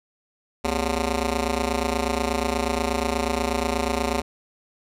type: ring-modulated tone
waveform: 10% pulse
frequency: 161.1 Hz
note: E3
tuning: 39 cents flat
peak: -11 dBFS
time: 0.64-4.22 s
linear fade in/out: 10 ms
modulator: 94.7 Hz
effects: low-pass 11000 Hz 12 dB/octave